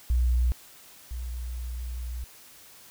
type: tone pair in turn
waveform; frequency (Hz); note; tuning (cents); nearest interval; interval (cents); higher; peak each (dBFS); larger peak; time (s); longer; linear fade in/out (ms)
sine; 60.9 / 60.61; B1 / B1; -24 / -32; unison; 8; first; -20 / -31; first; 0.1-0.52 / 1.11-2.24; second; 0
effects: white hiss -51 dBFS RMS until 2.9 s